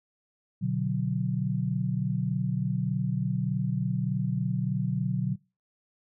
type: chord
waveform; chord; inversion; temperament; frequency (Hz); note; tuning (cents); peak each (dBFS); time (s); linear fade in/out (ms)
sine; B minor; none; equal; 123.47 / 146.83 / 185; B2 / D3 / F#3; 0 / 0 / 0; -30 / -30 / -29; 0.61-5.36; 20
effects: noise-tail reverb RT60 0.3 s tail -25 dB re dry